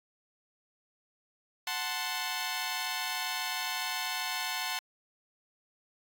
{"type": "chord", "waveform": "10% pulse", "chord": "F# diminished", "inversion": "none", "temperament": "equal", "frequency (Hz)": [740, 880, 1046.5], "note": ["F#5", "A5", "C6"], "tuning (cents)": [0, 0, 0], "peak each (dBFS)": -28, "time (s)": [1.67, 4.79], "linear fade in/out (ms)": 2, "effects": ["AAC 64 kbps"]}